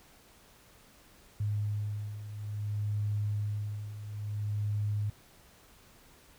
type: beating tone pair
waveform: sine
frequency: 103.83 / 104.41 Hz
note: G#2 / G#2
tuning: 0 / +10 cents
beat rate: 0.58 Hz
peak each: -37 / -32 dBFS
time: 1.4-5.1 s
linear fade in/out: 5 ms
effects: pink hiss -59 dBFS RMS until 6.38 s